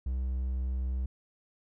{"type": "tone", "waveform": "triangle", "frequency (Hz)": 64, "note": "C2", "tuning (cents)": -38, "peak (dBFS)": -27, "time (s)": [0.06, 1.06], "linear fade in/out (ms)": 5, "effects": []}